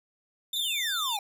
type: tone with vibrato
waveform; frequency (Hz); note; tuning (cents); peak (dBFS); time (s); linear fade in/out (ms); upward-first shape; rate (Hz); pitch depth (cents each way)
40% pulse; 3573; A7; +26; -28; 0.53-1.17; 5; sine; 16; 12
type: exponential sweep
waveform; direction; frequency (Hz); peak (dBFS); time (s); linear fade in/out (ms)
square; down; 3951 to 784; -32; 0.56-1.19; 2
effects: none